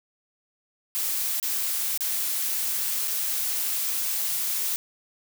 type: noise with dropouts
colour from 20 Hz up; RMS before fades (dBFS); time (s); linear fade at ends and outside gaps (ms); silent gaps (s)
blue; -27; 0.95-4.76; 0; 1.4-1.428 / 1.976-2.007 / 3.075-3.079
effects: none